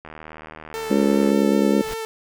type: click train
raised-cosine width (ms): 0.5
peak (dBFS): -22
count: 99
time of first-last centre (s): 0.05-1.303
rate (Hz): 78.2
type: tone with vibrato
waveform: sawtooth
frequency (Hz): 444.3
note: A4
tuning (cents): +17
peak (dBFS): -23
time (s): 0.74-2.05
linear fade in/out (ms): 0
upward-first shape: sine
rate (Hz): 5.1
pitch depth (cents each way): 19
type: harmonic tone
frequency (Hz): 69.3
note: C#2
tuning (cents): 0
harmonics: 3 / 4 / 5 / 6 / 7 / 8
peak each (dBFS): -19 / -21 / -23 / -25 / -26 / -27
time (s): 0.9-1.82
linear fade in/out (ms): 10
type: noise with exponential growth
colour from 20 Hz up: pink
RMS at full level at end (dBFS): -30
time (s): 1.63-1.94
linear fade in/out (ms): 5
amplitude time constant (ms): 66
effects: none